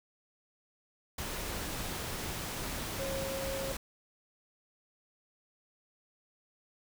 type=tone in noise; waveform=sine; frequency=541 Hz; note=C#5; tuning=42 cents flat; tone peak=-36 dBFS; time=2.99-3.72 s; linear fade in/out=5 ms; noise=pink; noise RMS=-38 dBFS; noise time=1.18-3.77 s; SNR=-1 dB; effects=none